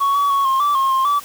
sine tone with pitch steps, 1113 / 1135 / 1110 / 1066 / 1160 / 1073 / 1060 / 1153 Hz, C#6 / C#6 / C#6 / C6 / D6 / C6 / C6 / D6, +7 / +41 / +2 / +32 / -22 / +43 / +22 / -32 cents, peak -11 dBFS, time 0-1.2 s, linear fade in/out 20 ms, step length 150 ms, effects tanh soft clip ceiling -13 dBFS + white hiss -38 dBFS RMS until 1.24 s

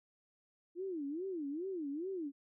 sine tone with vibrato, 328.5 Hz, E4, 6 cents flat, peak -37 dBFS, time 0.75-2.32 s, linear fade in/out 50 ms, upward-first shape sine, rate 2.4 Hz, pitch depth 290 cents each way, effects none

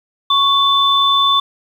sine tone pair together, 1108.7 / 3520 Hz, C#6 / A7, 0 / 0 cents, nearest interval octave + minor sixth, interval 2000 cents, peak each -13 dBFS, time 0.3-1.4 s, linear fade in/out 5 ms, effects 7-bit

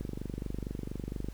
click train, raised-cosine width 3 ms, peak -23 dBFS, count 32, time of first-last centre 0.01-1.286 s, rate 24.3 Hz, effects added 50 Hz sine -42 dBFS peak until 1.33 s + pink hiss -58 dBFS RMS until 1.33 s

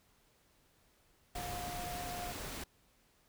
sine tone in noise, 711 Hz, F5, 31 cents sharp, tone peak -42 dBFS, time 1.35-2.32 s, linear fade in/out 5 ms, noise pink, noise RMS -43 dBFS, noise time 1.35-2.64 s, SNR -2 dB, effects pink hiss -70 dBFS RMS until 3.28 s

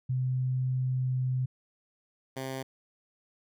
sine / 10% pulse tone pair in turn, 128.5 / 132.49 Hz, C3 / C3, -31 / +22 cents, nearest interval minor second, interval 53 cents, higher second, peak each -26 dBFS, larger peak neither, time 0.09-1.46 / 2.36-2.63 s, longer first, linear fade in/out 10 ms, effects none

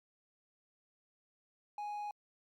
triangle tone, 830.6 Hz, G#5, in tune, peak -36 dBFS, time 1.78-2.11 s, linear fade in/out 2 ms, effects MP3 96 kbps

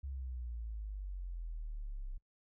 sine exponential sweep, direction down, 69.3 to 31.98 Hz, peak -39 dBFS, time 0.03-2.18 s, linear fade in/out 10 ms, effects noise-tail reverb RT60 0.1 s tail -25 dB re dry

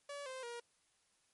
sawtooth tone with pitch steps, 571 / 520.6 / 474.6 Hz, D5 / C5 / A#4, -49 / -9 / +31 cents, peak -40 dBFS, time 0.09-0.6 s, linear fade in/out 5 ms, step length 170 ms, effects white hiss -75 dBFS RMS until 1.33 s + MP3 48 kbps

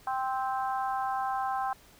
harmonic tone, 261.6 Hz, C4, in tune, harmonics 3 / 4 / 5 / 6, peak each -30 / -34 / -38 / -42 dBFS, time 0.07-1.73 s, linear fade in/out 2 ms, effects pink hiss -57 dBFS RMS until 1.99 s

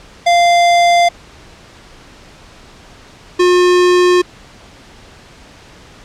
square tone pair in turn, 694 / 358.6 Hz, F5 / F4, -11 / +46 cents, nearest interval major seventh, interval 1143 cents, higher first, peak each -8 / -8 dBFS, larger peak neither, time 0.26-1.09 / 3.39-4.22 s, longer neither, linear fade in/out 10 ms, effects pink hiss -40 dBFS RMS until 6.04 s + low-pass 6000 Hz 12 dB/octave

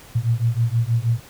sine beating tone pair, 113.4 / 119.7 Hz, A#2 / A#2, -47 / +46 cents, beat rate 6.3 Hz, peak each -20 dBFS, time 0.15-1.2 s, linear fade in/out 10 ms, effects pink hiss -45 dBFS RMS until 1.29 s

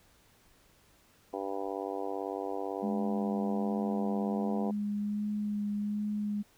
harmonic tone, 98 Hz, G2, in tune, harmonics 3 / 4 / 5 / 6 / 7 / 8 / 9 / 10, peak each -41 / -39 / -39 / -45 / -41 / -42 / -48 / -47 dBFS, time 1.33-4.71 s, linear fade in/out 5 ms
sine tone with vibrato, 207.7 Hz, G#3, in tune, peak -30 dBFS, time 2.82-6.43 s, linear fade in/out 20 ms, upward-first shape sine, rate 1.3 Hz, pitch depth 14 cents each way
effects pink hiss -64 dBFS RMS until 6.57 s

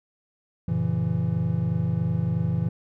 triangle chord, F# dominant seventh, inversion none, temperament just, 92.5 / 115.62 / 138.75 / 166.5 Hz, F#2 / A#2 / C#3 / E3, 0 / -14 / +2 / +18 cents, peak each -29 / -25 / -29 / -23 dBFS, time 0.68-2.69 s, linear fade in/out 5 ms, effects none

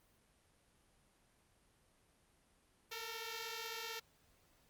5% pulse beating tone pair, 446.7 / 462.7 Hz, A4 / A#4, +26 / -13 cents, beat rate 16 Hz, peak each -34 / -35 dBFS, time 2.91-4 s, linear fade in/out 10 ms, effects pink hiss -72 dBFS RMS until 4.69 s + Opus 32 kbps

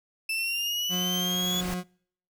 35% pulse exponential sweep, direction up, 2637 to 3416 Hz, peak -25 dBFS, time 0.29-1.61 s, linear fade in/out 5 ms
pink noise with exponential growth, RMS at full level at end -34 dBFS, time 0.77-1.74 s, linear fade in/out 1 ms, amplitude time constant 210 ms
40% pulse tone, 180.5 Hz, F#3, 43 cents flat, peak -28 dBFS, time 0.89-1.84 s, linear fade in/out 50 ms
effects noise-tail reverb RT60 0.6 s tail -26 dB re dry

